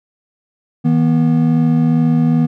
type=tone pair together; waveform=triangle; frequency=159.61 / 242 Hz; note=D#3 / B3; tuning=+44 / -35 cents; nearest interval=perfect fifth; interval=721 cents; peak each=-11 dBFS; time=0.84-2.47 s; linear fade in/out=20 ms; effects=none